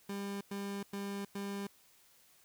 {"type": "tone bursts", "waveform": "30% pulse", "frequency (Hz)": 199.7, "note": "G3", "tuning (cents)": 32, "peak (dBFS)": -35, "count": 4, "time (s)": [0.09, 1.67], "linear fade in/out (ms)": 5, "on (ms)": 320, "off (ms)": 100, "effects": ["white hiss -65 dBFS RMS until 2.44 s"]}